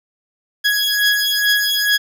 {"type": "beating tone pair", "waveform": "20% pulse", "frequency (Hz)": [1665, 1667.3], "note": ["G#6", "G#6"], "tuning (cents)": [4, 6], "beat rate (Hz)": 2.3, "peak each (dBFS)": [-13, -12], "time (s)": [0.64, 1.98], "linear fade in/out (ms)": 20, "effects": []}